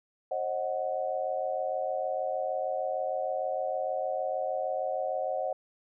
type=chord; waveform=sine; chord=C diminished; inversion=none; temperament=equal with one note detuned; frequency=535.8 / 622.3 / 740 Hz; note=C5 / Eb5 / Gb5; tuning=+41 / 0 / 0 cents; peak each=-33 dBFS; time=0.31-5.53 s; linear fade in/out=5 ms; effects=none